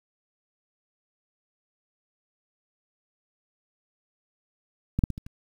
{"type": "clicks", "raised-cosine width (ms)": 5, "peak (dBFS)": [-12, -6, -18, -24, -29], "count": 5, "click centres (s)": [4.99, 5.038, 5.103, 5.179, 5.265], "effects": ["8-bit"]}